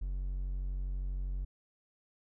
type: tone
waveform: triangle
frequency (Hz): 46.25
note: F#1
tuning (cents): 0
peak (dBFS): -31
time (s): 0.01-1.45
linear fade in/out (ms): 10
effects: none